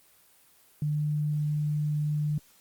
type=tone; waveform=sine; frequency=149.7 Hz; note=D3; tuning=33 cents sharp; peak=-25 dBFS; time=0.82-2.38 s; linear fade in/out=2 ms; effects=white hiss -60 dBFS RMS until 2.6 s + Opus 24 kbps